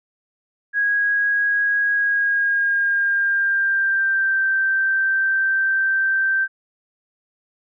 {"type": "tone with pitch glide", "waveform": "sine", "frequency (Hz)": [1649, 1562.8], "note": ["G#6", "G6"], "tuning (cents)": [-13, -6], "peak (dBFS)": -16, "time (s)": [0.73, 6.48], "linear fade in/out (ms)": 50, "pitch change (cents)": -93, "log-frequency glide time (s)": [1.93, 4.43], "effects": []}